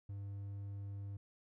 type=tone; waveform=triangle; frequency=99.9 Hz; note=G2; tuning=33 cents sharp; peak=-40 dBFS; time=0.09-1.17 s; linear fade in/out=5 ms; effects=none